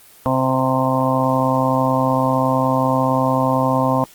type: harmonic tone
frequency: 130.81 Hz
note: C3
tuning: in tune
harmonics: 1 / 2 / 4 / 5 / 6 / 7 / 8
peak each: -22 / -20 / -22 / -23 / -26 / -22 / -22 dBFS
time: 0.26-4.04 s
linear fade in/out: 0 ms
effects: white hiss -46 dBFS RMS until 4.14 s + Opus 24 kbps